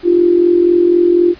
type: tone with amplitude modulation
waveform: sine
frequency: 349.2 Hz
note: F4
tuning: in tune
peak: -4 dBFS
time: 0.03-1.35 s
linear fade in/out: 50 ms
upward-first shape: sine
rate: 44 Hz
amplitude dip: 65%
effects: pink hiss -40 dBFS RMS until 1.39 s + resampled to 11025 Hz